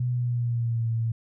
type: tone with pitch glide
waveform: sine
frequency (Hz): 123.8 to 114.18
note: B2 to A#2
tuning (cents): +5 to -35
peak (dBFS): -23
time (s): 0-1.12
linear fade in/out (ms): 5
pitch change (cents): -140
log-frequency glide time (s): 0.1-0.88
effects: none